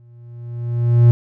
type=tone with exponential growth; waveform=triangle; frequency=119 Hz; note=A#2; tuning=36 cents sharp; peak=-3 dBFS; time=0-1.11 s; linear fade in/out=0 ms; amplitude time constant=240 ms; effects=none